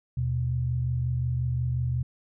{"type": "tone pair together", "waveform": "sine", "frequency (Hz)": [77.88, 123.47], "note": ["D#2", "B2"], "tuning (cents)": [2, 0], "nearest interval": "minor sixth", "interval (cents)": 798, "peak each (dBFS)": [-31, -25], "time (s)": [0.17, 2.03], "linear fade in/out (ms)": 5, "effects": []}